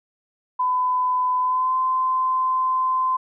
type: tone with pitch glide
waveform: sine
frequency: 1006 to 1031.9 Hz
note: B5 to C6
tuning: +32 to -24 cents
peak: -18 dBFS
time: 0.59-3.17 s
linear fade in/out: 10 ms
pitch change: +44 cents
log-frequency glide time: 1.39-1.76 s
effects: none